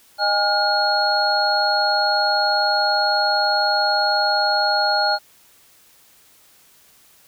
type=tone cluster; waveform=sine; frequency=615 / 818 / 1426 / 4302 Hz; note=D#5 / G#5 / F6 / C8; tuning=-20 / -26 / +36 / +47 cents; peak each=-24 / -20 / -22 / -21 dBFS; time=0.18-5.19 s; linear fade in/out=50 ms; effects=white hiss -53 dBFS RMS until 7.27 s